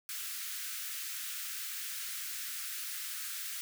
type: high-pass noise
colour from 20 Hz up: white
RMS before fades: -40 dBFS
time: 0.09-3.61 s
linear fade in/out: 0 ms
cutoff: 1300 Hz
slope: 48 dB/octave
effects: none